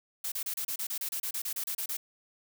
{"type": "noise bursts", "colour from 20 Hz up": "blue", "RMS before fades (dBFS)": -34, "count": 16, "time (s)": [0.24, 1.969], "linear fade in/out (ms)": 5, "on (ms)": 79, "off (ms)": 31, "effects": []}